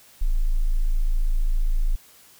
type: tone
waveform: sine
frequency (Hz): 27.5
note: A0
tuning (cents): 0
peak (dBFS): -17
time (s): 0.21-1.96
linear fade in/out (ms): 10
effects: white hiss -52 dBFS RMS until 2.39 s